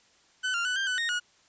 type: tone with pitch steps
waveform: 30% pulse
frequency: 1509 / 1392 / 1492 / 1583 / 1497 / 1854 / 1451 Hz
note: F#6 / F6 / F#6 / G6 / F#6 / A#6 / F#6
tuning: +34 / -6 / +14 / +17 / +20 / -10 / -34 cents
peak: -24 dBFS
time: 0.43-1.2 s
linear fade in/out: 20 ms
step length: 110 ms
effects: white hiss -62 dBFS RMS until 1.48 s + resampled to 16000 Hz